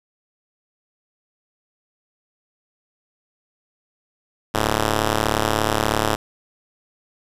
5% pulse ring-modulated tone, 108.7 Hz, A2, 21 cents flat, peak -4 dBFS, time 4.54-6.16 s, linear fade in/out 10 ms, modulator 199 Hz, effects resampled to 32000 Hz

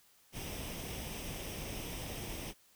pink noise with comb filter, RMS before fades -42 dBFS, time 0.32-2.54 s, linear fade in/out 50 ms, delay 0.35 ms, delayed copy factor +0.55, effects white hiss -66 dBFS RMS until 2.75 s

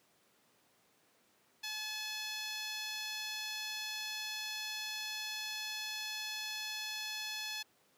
10% pulse tone with band-pass filter, 858 Hz, A5, 44 cents flat, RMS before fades -41 dBFS, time 1.63-7.63 s, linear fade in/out 10 ms, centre 4900 Hz, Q 0.54, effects pink hiss -70 dBFS RMS until 7.97 s + high-pass 200 Hz 12 dB/octave

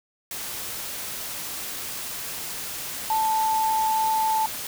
sine tone in noise, 880 Hz, A5, in tune, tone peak -20 dBFS, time 3.1-4.46 s, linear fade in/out 2 ms, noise white, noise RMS -33 dBFS, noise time 0.31-4.67 s, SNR +10 dB, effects none

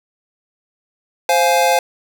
square chord, F minor, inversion second, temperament just, 523.8 / 698.5 / 838.1 Hz, C5 / F5 / Ab5, +2 / 0 / +16 cents, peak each -17 dBFS, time 1.29-1.79 s, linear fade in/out 2 ms, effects none

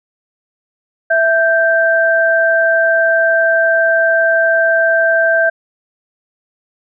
sine tone pair together, 659.3 / 1568.1 Hz, E5 / G6, 0 / 0 cents, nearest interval octave + minor third, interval 1500 cents, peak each -12 / -12 dBFS, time 1.1-5.5 s, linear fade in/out 10 ms, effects none

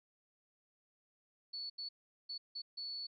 sine tone bursts at uneven times, 4435 Hz, C#8, in tune, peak -40 dBFS, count 5, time 1.53-1.7 / 1.78-1.89 / 2.29-2.38 / 2.55-2.62 / 2.77-3.07 s, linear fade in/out 10 ms, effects MP3 48 kbps

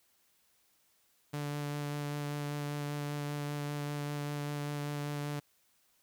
sawtooth tone with vibrato, 145.9 Hz, D3, 11 cents flat, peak -31 dBFS, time 1.33-5.4 s, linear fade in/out 10 ms, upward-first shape sine, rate 5.1 Hz, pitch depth 11 cents each way, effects white hiss -71 dBFS RMS until 6.02 s

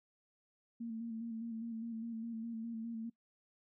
sine tone with vibrato, 228 Hz, A#3, 38 cents flat, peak -39 dBFS, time 0.8-3.1 s, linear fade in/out 10 ms, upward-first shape square, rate 4.9 Hz, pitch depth 31 cents each way, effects noise-tail reverb RT60 0.1 s tail -22 dB re dry

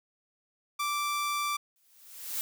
sawtooth tone, 1171 Hz, D6, 5 cents flat, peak -25 dBFS, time 0.79-1.57 s, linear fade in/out 10 ms
blue noise with exponential growth, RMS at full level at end -31 dBFS, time 1.76-2.41 s, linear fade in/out 0 ms, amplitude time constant 140 ms
effects none

